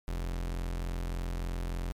40% pulse tone, 43.36 Hz, F1, 12 cents flat, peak -31 dBFS, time 0.08-1.92 s, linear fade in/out 0 ms, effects MP3 96 kbps

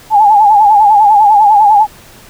sine tone with vibrato, 840 Hz, G#5, 19 cents sharp, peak -3 dBFS, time 0.1-1.87 s, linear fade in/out 50 ms, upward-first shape sine, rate 10 Hz, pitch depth 80 cents each way, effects pink hiss -38 dBFS RMS until 2.29 s

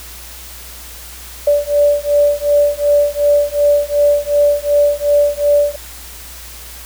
sine beating tone pair, 580 / 582.7 Hz, D5 / D5, -22 / -14 cents, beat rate 2.7 Hz, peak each -13 dBFS, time 1.47-5.76 s, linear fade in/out 5 ms, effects added 60 Hz sine -36 dBFS peak until 6.85 s + white hiss -34 dBFS RMS until 6.85 s

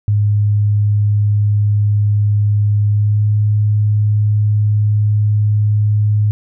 sine tone with pitch glide, 103.83 to 105.16 Hz, G#2 to G#2, 0 to +22 cents, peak -10 dBFS, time 0.08-6.31 s, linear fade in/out 0 ms, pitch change +22 cents, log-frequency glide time 2.89-3.25 s, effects none

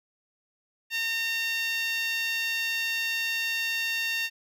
10% pulse tone with high-pass filter, 913 Hz, A#5, 36 cents flat, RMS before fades -29 dBFS, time 0.9-4.3 s, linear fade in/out 50 ms, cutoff 2200 Hz, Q 8.7, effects none

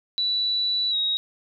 sine tone with pitch glide, 3951 to 3792 Hz, B7 to A#7, 0 to +29 cents, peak -21 dBFS, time 0.18-1.17 s, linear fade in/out 0 ms, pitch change -71 cents, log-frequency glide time 0.9-0.96 s, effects none

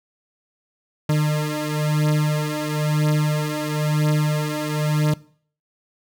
40% pulse beating tone pair, 150.9 / 151.9 Hz, D3 / D#3, +47 / -41 cents, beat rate 1 Hz, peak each -20 / -22 dBFS, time 1.09-5.14 s, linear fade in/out 5 ms, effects noise-tail reverb RT60 0.5 s tail -20 dB re dry

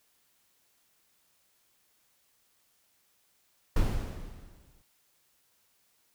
brown noise with exponential decay, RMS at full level -24 dBFS, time 3.76-4.82 s, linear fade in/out 5 ms, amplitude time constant 230 ms, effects white hiss -70 dBFS RMS until 6.14 s

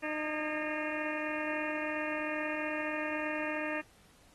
harmonic tone with a mistuned harmonic, 305.1 Hz, D#4, 34 cents flat, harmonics 1 / 2 / 3 / 4 / 5 / 6 / 7 / 8 / 9, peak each -39 / -39 / -45 / -46 / -45 / -41 / -48 / -43 / -47 dBFS, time 0.02-3.82 s, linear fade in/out 20 ms, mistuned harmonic 5, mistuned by +100 cents, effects pink hiss -63 dBFS RMS until 4.34 s + AAC 32 kbps

